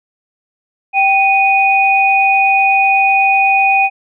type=tone pair together; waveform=sine; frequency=780.2 / 2477 Hz; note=G5 / D#7; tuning=-8 / -8 cents; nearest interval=octave + minor sixth; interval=2000 cents; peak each=-11 dBFS; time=0.93-3.9 s; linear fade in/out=50 ms; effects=none